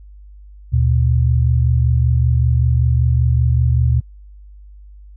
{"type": "tone pair together", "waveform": "sine", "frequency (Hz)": [75.5, 120.72], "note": ["D2", "B2"], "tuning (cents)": [48, -39], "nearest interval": "minor sixth", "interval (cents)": 813, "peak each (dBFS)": -14, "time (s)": [0.72, 4.01], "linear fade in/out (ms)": 20, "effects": ["added 50 Hz sine -37 dBFS peak until 5.16 s"]}